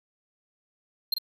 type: tone with echo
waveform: square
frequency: 4185 Hz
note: C8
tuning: in tune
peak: -22 dBFS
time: 1.12-1.14 s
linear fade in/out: 5 ms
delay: 44 ms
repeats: 1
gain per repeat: -6 dB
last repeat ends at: 1.184 s
effects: none